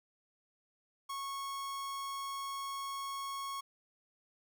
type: tone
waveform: 45% pulse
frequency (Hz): 1100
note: C#6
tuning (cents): -14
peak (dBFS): -38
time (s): 1.09-3.61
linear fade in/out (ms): 10
effects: none